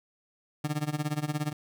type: tone with tremolo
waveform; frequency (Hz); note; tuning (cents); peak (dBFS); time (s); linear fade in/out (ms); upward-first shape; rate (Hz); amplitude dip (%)
30% pulse; 150; D3; +37; -23; 0.64-1.53; 5; sine; 17; 90
effects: none